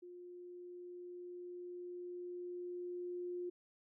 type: tone with level ramp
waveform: sine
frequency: 355 Hz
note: F4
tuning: 28 cents sharp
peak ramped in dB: -50 to -39 dBFS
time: 0.02-3.5 s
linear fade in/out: 10 ms
effects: none

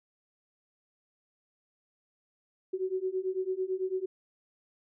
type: beating tone pair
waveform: sine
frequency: 370 / 379 Hz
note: F#4 / F#4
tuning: 0 / +42 cents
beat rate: 9 Hz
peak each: -33 / -32 dBFS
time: 2.73-4.06 s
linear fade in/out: 10 ms
effects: none

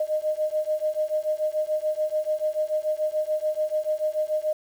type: beating tone pair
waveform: sine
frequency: 612 / 618.9 Hz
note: D#5 / D#5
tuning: -29 / -9 cents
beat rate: 6.9 Hz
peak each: -26 dBFS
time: 0-4.53 s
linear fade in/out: 5 ms
effects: 8-bit

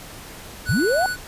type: tone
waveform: square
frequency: 1480 Hz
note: F#6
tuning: in tune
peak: -24 dBFS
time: 0.65-1.17 s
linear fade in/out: 50 ms
type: linear sweep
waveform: sine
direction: up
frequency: 83.6 to 784 Hz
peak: -17 dBFS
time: 0.69-1.06 s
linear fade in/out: 0 ms
effects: pink hiss -39 dBFS RMS until 1.27 s + resampled to 32000 Hz

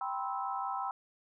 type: chord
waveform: sine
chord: C major seventh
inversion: second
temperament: just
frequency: 784.9 / 981.1 / 1046.5 / 1308.1 Hz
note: G5 / B5 / C6 / E6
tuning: +2 / -12 / 0 / -14 cents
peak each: -37 / -39 / -40 / -39 dBFS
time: 0.01-0.91 s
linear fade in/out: 2 ms
effects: none

